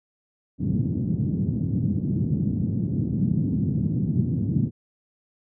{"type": "band-pass noise", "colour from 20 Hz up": "pink", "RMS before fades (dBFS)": -24, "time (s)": [0.58, 4.71], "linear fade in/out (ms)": 50, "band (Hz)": [110, 240], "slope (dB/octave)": 24, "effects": []}